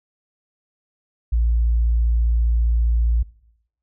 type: tone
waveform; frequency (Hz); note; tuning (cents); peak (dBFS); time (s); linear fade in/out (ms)
sine; 57.5; A#1; -23; -14; 1.32-3.23; 10
effects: noise-tail reverb RT60 0.8 s tail -22 dB re dry + tanh soft clip ceiling -11 dBFS